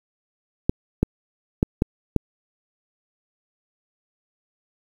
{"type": "clicks", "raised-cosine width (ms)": 3, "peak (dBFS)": -4, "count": 5, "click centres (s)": [0.695, 1.03, 1.629, 1.821, 2.163], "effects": ["7-bit"]}